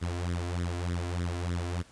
sawtooth tone with flanger, 87.31 Hz, F2, in tune, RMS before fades -32 dBFS, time 0.01-1.83 s, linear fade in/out 20 ms, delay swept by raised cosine 0.54 to 3.04 ms, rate 3.3 Hz, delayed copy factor +0.75, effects pink hiss -57 dBFS RMS until 1.91 s + resampled to 22050 Hz

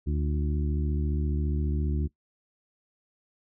harmonic tone with a mistuned harmonic, 74.6 Hz, D2, 28 cents sharp, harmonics 1 / 2 / 3 / 4 / 5, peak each -26 / -32 / -36 / -38 / -40 dBFS, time 0.06-2.08 s, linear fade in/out 20 ms, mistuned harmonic 5, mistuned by -54 cents, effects noise-tail reverb RT60 0.1 s tail -20 dB re dry

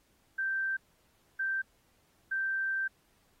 sine tone bursts at uneven times, 1565 Hz, G6, 3 cents flat, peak -29 dBFS, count 3, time 0.38-0.77 / 1.39-1.62 / 2.31-2.88 s, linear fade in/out 10 ms, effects pink hiss -70 dBFS RMS until 3.4 s + AAC 48 kbps

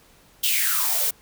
blue noise with high-pass filter sweep, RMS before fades -22 dBFS, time 0.43-1.11 s, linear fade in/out 10 ms, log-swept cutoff 3300 to 430 Hz, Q 6.7, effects pink hiss -55 dBFS RMS until 1.21 s

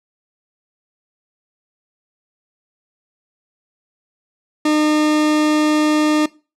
40% pulse tone, 304.2 Hz, D#4, 39 cents flat, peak -12 dBFS, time 4.65-6.26 s, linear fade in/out 5 ms, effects noise-tail reverb RT60 0.3 s tail -20 dB re dry + low-pass 8000 Hz 12 dB/octave

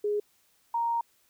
sine tone pair in turn, 415.3 / 932.3 Hz, G#4 / A#5, 0 / 0 cents, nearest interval octave + major second, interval 1400 cents, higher second, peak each -25 dBFS, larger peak neither, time 0.04-0.2 / 0.74-1.01 s, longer second, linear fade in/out 5 ms, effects white hiss -67 dBFS RMS until 1.29 s

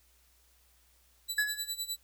20% pulse tone with tremolo, 3960 Hz, B7, 4 cents sharp, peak -26 dBFS, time 1.28-1.97 s, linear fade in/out 20 ms, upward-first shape sine, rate 9.8 Hz, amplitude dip 85%
triangle tone with exponential decay, 1695 Hz, G#6, 35 cents sharp, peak -22 dBFS, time 1.38-1.74 s, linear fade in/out 5 ms, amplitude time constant 77 ms
effects added 60 Hz sine -67 dBFS peak until 2.03 s + white hiss -67 dBFS RMS until 2.03 s

